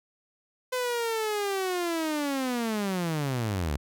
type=linear sweep; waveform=sawtooth; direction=down; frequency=510 to 65.41 Hz; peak=-23 dBFS; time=0.72-3.77 s; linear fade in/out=10 ms; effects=none